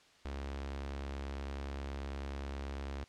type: tone with notch filter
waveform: sawtooth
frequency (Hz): 69.3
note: C#2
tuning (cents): 0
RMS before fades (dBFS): -41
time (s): 0.25-3.04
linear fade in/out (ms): 0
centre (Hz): 150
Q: 1.5
effects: white hiss -63 dBFS RMS until 3.08 s + low-pass 5000 Hz 12 dB/octave